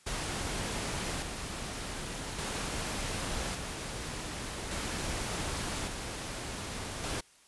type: noise with tremolo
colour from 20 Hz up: pink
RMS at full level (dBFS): -35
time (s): 0.06-7.21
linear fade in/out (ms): 10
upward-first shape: square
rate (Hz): 0.43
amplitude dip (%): 35
effects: white hiss -61 dBFS RMS until 7.47 s + resampled to 24000 Hz